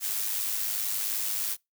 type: noise with amplitude modulation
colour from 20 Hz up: blue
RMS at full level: -28 dBFS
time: 0-1.57 s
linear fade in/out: 50 ms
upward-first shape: sine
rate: 103 Hz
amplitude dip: 45%
effects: noise-tail reverb RT60 0.2 s tail -25 dB re dry